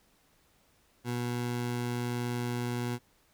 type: tone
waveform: 20% pulse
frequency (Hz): 121.3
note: B2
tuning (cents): -31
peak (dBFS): -26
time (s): 1.04-2.99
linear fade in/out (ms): 50
effects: pink hiss -67 dBFS RMS until 3.33 s